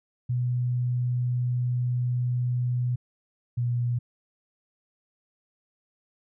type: tone pair in turn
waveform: sine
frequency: 123.47 / 120.93 Hz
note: B2 / B2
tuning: 0 / -36 cents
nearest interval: unison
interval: 36 cents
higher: first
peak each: -23 dBFS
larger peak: neither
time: 0.29-2.96 / 3.57-3.99 s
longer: first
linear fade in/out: 10 ms
effects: none